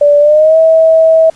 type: tone with pitch glide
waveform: sine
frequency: 582 to 645.8 Hz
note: D5 to E5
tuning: -16 to -36 cents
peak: -3 dBFS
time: 0.01-1.3 s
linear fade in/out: 5 ms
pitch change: +180 cents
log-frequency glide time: 0.19-0.57 s
effects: pink hiss -43 dBFS RMS until 1.35 s + resampled to 22050 Hz